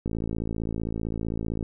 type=click train; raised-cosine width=3 ms; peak=-17 dBFS; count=88; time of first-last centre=0.06-1.628 s; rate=55.5 Hz; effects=none